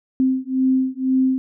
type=beating tone pair; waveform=sine; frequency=260 / 262 Hz; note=C4 / C4; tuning=-11 / +2 cents; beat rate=2 Hz; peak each=-19 / -19 dBFS; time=0.2-1.38 s; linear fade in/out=0 ms; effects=none